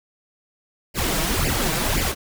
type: noise with flanger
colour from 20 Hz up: pink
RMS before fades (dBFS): -22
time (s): 0.94-2.15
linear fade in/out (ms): 50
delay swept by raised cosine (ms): 0.4 to 6.4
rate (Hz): 1.9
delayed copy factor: +0.85
effects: none